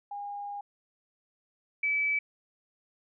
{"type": "tone pair in turn", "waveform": "sine", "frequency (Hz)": [813, 2300], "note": ["G#5", "D7"], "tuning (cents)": [-37, -37], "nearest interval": "octave + tritone", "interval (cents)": 1800, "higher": "second", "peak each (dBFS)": [-35, -25], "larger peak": "second", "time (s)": [[0.11, 0.61], [1.83, 2.19]], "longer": "first", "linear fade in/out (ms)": 5, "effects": []}